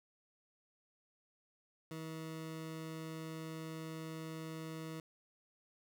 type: tone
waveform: 20% pulse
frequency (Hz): 160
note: D#3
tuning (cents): +49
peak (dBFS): -38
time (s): 1.91-5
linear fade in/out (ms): 2
effects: none